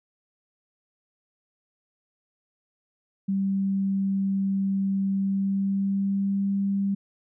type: tone with pitch glide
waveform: sine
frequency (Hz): 194.9 to 197.62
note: G3 to G3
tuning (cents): -10 to +14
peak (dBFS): -22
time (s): 3.28-6.95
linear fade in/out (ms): 10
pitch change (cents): +24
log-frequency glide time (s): 5.12-6.47
effects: none